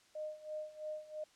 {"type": "tone with tremolo", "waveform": "sine", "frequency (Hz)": 614, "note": "D#5", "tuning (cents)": -23, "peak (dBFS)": -38, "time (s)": [0.15, 1.24], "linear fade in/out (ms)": 5, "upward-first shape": "sine", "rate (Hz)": 3, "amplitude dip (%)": 85, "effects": ["white hiss -67 dBFS RMS until 1.35 s", "low-pass 7000 Hz 12 dB/octave"]}